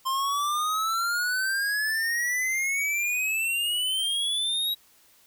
square exponential sweep, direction up, 1046.5 to 3855 Hz, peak -25 dBFS, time 0.05-4.75 s, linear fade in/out 20 ms, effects white hiss -59 dBFS RMS until 5.26 s

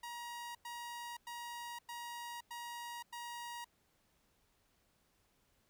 sawtooth tone bursts, 950 Hz, A#5, 33 cents sharp, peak -40 dBFS, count 6, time 0.03-3.645 s, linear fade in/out 5 ms, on 520 ms, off 99 ms, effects pink hiss -75 dBFS RMS until 5.69 s

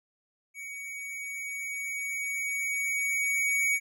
square tone with level ramp, 2248 Hz, C#7, 24 cents sharp, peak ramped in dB -39 to -24 dBFS, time 0.54-3.8 s, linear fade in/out 50 ms, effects none

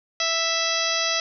harmonic tone with a mistuned harmonic, 659.3 Hz, E5, in tune, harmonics 1 / 2 / 3 / 4 / 5 / 6 / 7 / 8 / 9, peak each -30 / -30 / -30 / -30 / -30 / -30 / -30 / -30 / -30 dBFS, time 0.2-1.2 s, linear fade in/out 2 ms, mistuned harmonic 7, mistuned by +57 cents, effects none

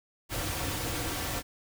pink noise with comb filter, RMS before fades -33 dBFS, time 0.29-1.43 s, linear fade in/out 50 ms, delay 4.8 ms, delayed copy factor -0.5, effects none

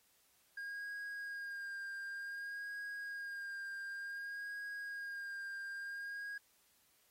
triangle tone with vibrato, 1620 Hz, G#6, 43 cents flat, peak -40 dBFS, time 0.57-6.38 s, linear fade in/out 5 ms, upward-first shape sine, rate 0.55 Hz, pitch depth 25 cents each way, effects white hiss -72 dBFS RMS until 7.1 s + AAC 48 kbps

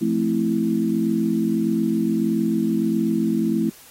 sine chord, F major seventh, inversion none, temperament equal with one note detuned, 173.01 / 220 / 261.6 / 329.6 Hz, F3 / A3 / C4 / E4, -16 / 0 / 0 / 0 cents, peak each -27 / -21 / -26 / -23 dBFS, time 0.01-3.7 s, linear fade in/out 10 ms, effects white hiss -47 dBFS RMS until 3.9 s + AAC 48 kbps

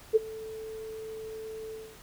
sine tone with ADSR envelope, 440 Hz, A4, in tune, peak -15 dBFS, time 0.13-1.98 s, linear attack 29 ms, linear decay 21 ms, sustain -22 dB, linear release 260 ms, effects pink hiss -52 dBFS RMS until 2.02 s

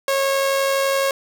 sawtooth tone with amplitude modulation, 546 Hz, C#5, 26 cents flat, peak -12 dBFS, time 0.08-1.11 s, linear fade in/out 2 ms, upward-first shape sine, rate 91.8 Hz, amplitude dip 30%, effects none

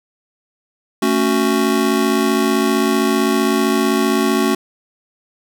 square chord, F# minor, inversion first, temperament just, 222 / 277.5 / 370 Hz, A3 / C#4 / F#4, +16 / +2 / 0 cents, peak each -19 dBFS, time 1.02-4.55 s, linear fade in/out 5 ms, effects none

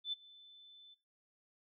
sine tone with ADSR envelope, 3520 Hz, A7, in tune, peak -33 dBFS, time 0.04-0.95 s, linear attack 86 ms, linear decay 18 ms, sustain -22 dB, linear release 19 ms, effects noise-tail reverb RT60 0.3 s tail -20 dB re dry

